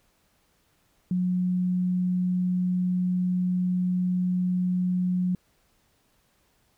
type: tone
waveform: sine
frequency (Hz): 181.2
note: F#3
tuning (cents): -36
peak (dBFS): -22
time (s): 1.11-5.35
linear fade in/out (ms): 2
effects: pink hiss -67 dBFS RMS until 6.77 s